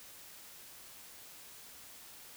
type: silence
effects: white hiss -53 dBFS RMS until 2.36 s